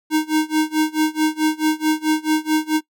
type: tone with tremolo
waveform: square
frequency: 310.7 Hz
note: D#4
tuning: 2 cents flat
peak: -14 dBFS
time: 0.1-2.81 s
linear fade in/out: 50 ms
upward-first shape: sine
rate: 4.6 Hz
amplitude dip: 95%
effects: noise-tail reverb RT60 0.1 s tail -21 dB re dry